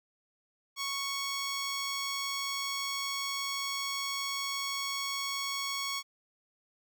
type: tone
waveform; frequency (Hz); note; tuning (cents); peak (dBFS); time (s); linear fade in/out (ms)
10% pulse; 1108.7; C#6; 0; -24; 0.76-6.03; 50
effects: none